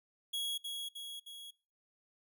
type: tone with echo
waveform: 45% pulse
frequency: 3326 Hz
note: G#7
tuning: 2 cents sharp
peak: -34 dBFS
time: 0.33-0.58 s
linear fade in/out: 10 ms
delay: 310 ms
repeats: 3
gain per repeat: -4 dB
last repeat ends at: 1.51 s
effects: noise-tail reverb RT60 0.5 s tail -25 dB re dry